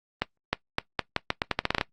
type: accelerating click train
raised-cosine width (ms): 0.3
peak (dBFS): -7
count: 14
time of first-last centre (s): 0.22-1.812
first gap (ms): 310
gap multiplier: 0.82
effects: noise-tail reverb RT60 0.1 s tail -19 dB re dry + Opus 24 kbps